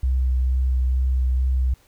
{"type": "tone with vibrato", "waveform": "sine", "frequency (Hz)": 64, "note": "C2", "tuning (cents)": -38, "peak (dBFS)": -17, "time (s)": [0.03, 1.74], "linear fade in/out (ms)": 5, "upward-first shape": "sine", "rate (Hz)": 2.2, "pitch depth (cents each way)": 15, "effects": ["pink hiss -58 dBFS RMS until 1.87 s"]}